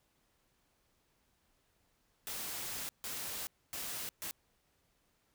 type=noise bursts at uneven times; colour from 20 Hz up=white; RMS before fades=-41 dBFS; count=4; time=2.27-2.89 / 3.04-3.47 / 3.73-4.09 / 4.22-4.31 s; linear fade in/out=0 ms; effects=pink hiss -75 dBFS RMS until 5.34 s